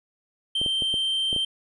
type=tone; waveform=triangle; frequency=3133 Hz; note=G7; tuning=2 cents flat; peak=-21 dBFS; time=0.55-1.45 s; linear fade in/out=5 ms
type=clicks; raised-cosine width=2 ms; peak=-21 dBFS; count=6; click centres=0.615 / 0.662 / 0.822 / 0.941 / 1.329 / 1.363 s
effects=resampled to 24000 Hz